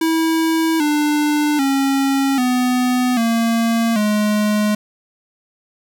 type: tone with pitch steps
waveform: square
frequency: 324.5 / 297.6 / 272.9 / 250.2 / 229.5 / 210.4 Hz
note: E4 / D4 / C#4 / B3 / A#3 / G#3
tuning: -27 / +23 / -27 / +23 / -27 / +23 cents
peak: -15 dBFS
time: 0.01-4.75 s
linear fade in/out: 5 ms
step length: 790 ms
effects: none